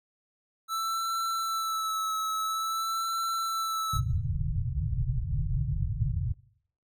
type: tone with vibrato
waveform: square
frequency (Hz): 1318.5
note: E6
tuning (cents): 0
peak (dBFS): -29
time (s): 0.68-4.01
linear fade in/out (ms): 50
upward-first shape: sine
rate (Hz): 0.49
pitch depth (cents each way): 29
type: low-pass noise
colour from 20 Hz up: white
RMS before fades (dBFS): -29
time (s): 3.93-6.34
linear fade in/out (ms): 5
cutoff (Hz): 150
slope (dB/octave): 96
effects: noise-tail reverb RT60 0.6 s tail -20 dB re dry